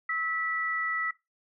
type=tone pair together; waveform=sine; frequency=1299 / 1959.3 Hz; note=E6 / B6; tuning=-26 / -14 cents; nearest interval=perfect fifth; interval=712 cents; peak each=-32 / -29 dBFS; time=0.09-1.11 s; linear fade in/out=5 ms; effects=noise-tail reverb RT60 0.2 s tail -18 dB re dry